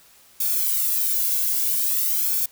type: noise with flanger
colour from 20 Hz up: violet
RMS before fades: -22 dBFS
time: 0.4-2.46 s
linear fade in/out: 5 ms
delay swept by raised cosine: 1 to 1.65 ms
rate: 0.49 Hz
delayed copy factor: -0.75
effects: white hiss -53 dBFS RMS until 2.51 s